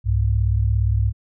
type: tone pair together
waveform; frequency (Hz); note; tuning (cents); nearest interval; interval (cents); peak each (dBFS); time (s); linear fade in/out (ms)
sine; 65.41 / 102.67; C2 / G#2; 0 / -19; minor sixth; 781; -19 / -18; 0.04-1.13; 50
effects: none